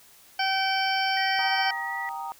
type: harmonic tone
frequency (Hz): 770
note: G5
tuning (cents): -31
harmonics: 1 / 2 / 3 / 4 / 6 / 7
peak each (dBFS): -26 / -29 / -31 / -32 / -34 / -34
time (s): 0.39-1.71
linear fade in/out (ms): 5
type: tone with pitch glide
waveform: sine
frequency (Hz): 1910 to 1945.6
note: A#6 to B6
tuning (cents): +42 to -26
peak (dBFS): -31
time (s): 1.17-2.09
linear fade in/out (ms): 0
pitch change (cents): +32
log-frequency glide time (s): 1.82-1.93
type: chord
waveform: sine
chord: Eb major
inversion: first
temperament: equal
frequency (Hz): 784 / 932.3 / 1244.5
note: G5 / Bb5 / Eb6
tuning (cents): 0 / 0 / 0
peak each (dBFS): -35 / -34 / -39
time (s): 1.39-2.32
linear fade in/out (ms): 0
effects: white hiss -54 dBFS RMS until 2.39 s